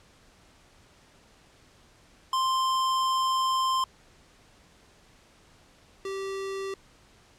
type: tone pair in turn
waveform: square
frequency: 1046.5 / 388.9 Hz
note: C6 / G4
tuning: 0 / -14 cents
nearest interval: octave + perfect fourth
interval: 1714 cents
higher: first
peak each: -24 / -32 dBFS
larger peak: first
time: 2.33-3.84 / 6.05-6.74 s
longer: first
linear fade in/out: 2 ms
effects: pink hiss -58 dBFS RMS until 7.38 s + low-pass 8000 Hz 12 dB/octave